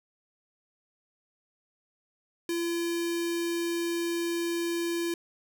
square tone with notch filter, 340 Hz, F4, 46 cents flat, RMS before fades -30 dBFS, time 2.49-5.14 s, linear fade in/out 2 ms, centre 770 Hz, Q 0.56, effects none

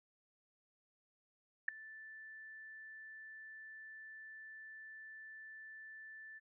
sine tone with ADSR envelope, 1760 Hz, A6, in tune, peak -26 dBFS, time 1.68-6.4 s, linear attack 6 ms, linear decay 3 ms, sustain -24 dB, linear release 27 ms, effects none

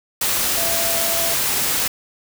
sine tone in noise, 671 Hz, E5, 31 cents sharp, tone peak -26 dBFS, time 0.57-1.34 s, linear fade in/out 5 ms, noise white, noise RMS -20 dBFS, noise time 0.21-1.88 s, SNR -9 dB, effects none

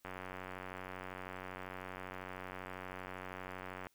click train, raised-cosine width 0.5 ms, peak -29 dBFS, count 355, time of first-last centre 0.05-3.869 s, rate 92.7 Hz, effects white hiss -74 dBFS RMS until 3.94 s

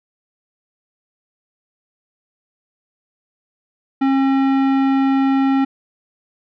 sine tone with tanh clipping, 270 Hz, C#4, 45 cents flat, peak -15 dBFS, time 4.01-5.65 s, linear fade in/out 10 ms, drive 16 dB, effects none

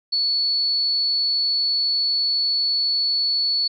sine tone, 4426 Hz, C#8, 3 cents flat, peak -18 dBFS, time 0.12-3.68 s, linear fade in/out 10 ms, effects none

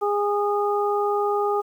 harmonic tone, 410.4 Hz, G#4, 21 cents flat, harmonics 1 / 2 / 3, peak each -22 / -25 / -27 dBFS, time 0.01-1.62 s, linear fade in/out 20 ms, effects 9-bit

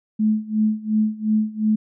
sine tone with tremolo, 215.6 Hz, A3, 35 cents flat, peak -14 dBFS, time 0.19-1.76 s, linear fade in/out 10 ms, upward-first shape sine, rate 2.8 Hz, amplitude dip 90%, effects none

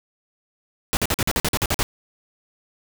pink noise bursts, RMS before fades -21 dBFS, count 11, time 0.93-1.83 s, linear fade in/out 0 ms, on 40 ms, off 46 ms, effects none

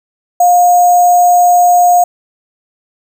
sine tone with sample-and-hold, 709 Hz, F5, 26 cents sharp, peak -4 dBFS, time 0.4-2.04 s, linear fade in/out 5 ms, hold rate 7350 Hz, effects none

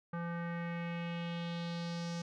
square tone with low-pass filter sweep, 170.4 Hz, F3, 42 cents flat, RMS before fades -39 dBFS, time 0.13-2.22 s, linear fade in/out 5 ms, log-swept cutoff 1400 to 5900 Hz, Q 2.6, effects none

